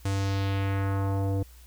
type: tone with low-pass filter sweep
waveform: square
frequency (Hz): 98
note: G2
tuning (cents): 0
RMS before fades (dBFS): -27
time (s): 0.05-1.43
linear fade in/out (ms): 5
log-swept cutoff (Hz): 9100 to 480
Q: 1.5
effects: added 60 Hz sine -48 dBFS peak until 1.66 s + white hiss -57 dBFS RMS until 1.66 s